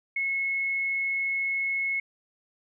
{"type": "tone", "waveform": "sine", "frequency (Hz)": 2183, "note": "C#7", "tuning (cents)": -27, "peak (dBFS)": -25, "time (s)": [0.16, 2], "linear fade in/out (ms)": 5, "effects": []}